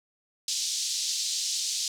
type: band-pass noise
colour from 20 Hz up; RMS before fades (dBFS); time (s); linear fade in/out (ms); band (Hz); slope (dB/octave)
white; -30; 0.48-1.88; 2; 3800 to 6800; 24
effects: none